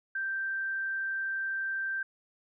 sine tone, 1568 Hz, G6, in tune, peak -30 dBFS, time 0.15-2.03 s, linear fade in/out 5 ms, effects none

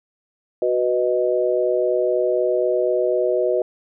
sine chord, B major, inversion second, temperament equal, 370 / 493.9 / 622.3 Hz, F#4 / B4 / D#5, 0 / 0 / 0 cents, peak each -21 dBFS, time 0.62-3.62 s, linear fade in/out 2 ms, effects none

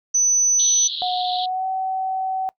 sine tone, 6000 Hz, F#8, 23 cents sharp, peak -14 dBFS, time 0.14-0.88 s, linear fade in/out 10 ms
white band-pass noise, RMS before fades -28 dBFS, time 0.59-1.46 s, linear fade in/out 5 ms, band 3200 to 4200 Hz, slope 96 dB/octave
sine tone with pitch glide, 728 to 758.5 Hz, F#5 to F#5, -28 to +43 cents, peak -21 dBFS, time 1.02-2.49 s, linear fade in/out 0 ms, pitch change +71 cents, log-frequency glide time 1.37-1.66 s
effects noise-tail reverb RT60 0.1 s tail -23 dB re dry

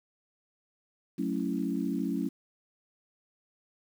sine chord, F# minor seventh, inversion none, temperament equal, 185 / 220 / 277.2 / 329.6 Hz, F#3 / A3 / C#4 / E4, 0 / 0 / 0 / 0 cents, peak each -34 / -34 / -32 / -36 dBFS, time 1.18-2.29 s, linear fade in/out 10 ms, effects 9-bit

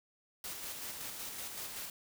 white noise with tremolo, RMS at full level -42 dBFS, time 0.44-1.9 s, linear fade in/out 2 ms, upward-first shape square, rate 5.3 Hz, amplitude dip 30%, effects none

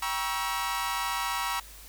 sawtooth chord, G diminished seventh, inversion none, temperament equal with one note detuned, 784 / 954.1 / 1108.7 / 1318.5 Hz, G5 / Bb5 / Db6 / Fb6, 0 / +40 / 0 / 0 cents, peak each -34 / -28 / -31 / -31 dBFS, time 0.02-1.6 s, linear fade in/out 5 ms, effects added 50 Hz sine -49 dBFS peak until 1.88 s + white hiss -49 dBFS RMS until 1.88 s

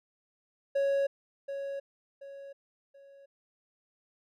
triangle tone with echo, 554.4 Hz, C#5, in tune, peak -23 dBFS, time 0.75-1.07 s, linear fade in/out 10 ms, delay 730 ms, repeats 3, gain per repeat -9 dB, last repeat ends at 3.26 s, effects none

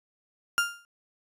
35% pulse tone with exponential decay, 1400 Hz, F6, 4 cents sharp, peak -17 dBFS, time 0.58-0.85 s, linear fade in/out 0 ms, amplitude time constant 57 ms, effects resampled to 32000 Hz

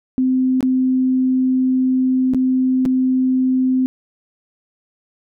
sine tone with dropouts, 258.1 Hz, C4, 23 cents flat, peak -13 dBFS, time 0.18-3.86 s, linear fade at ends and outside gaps 0 ms, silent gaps 0.607-0.628 / 2.336-2.346 / 2.853-2.859 s, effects none

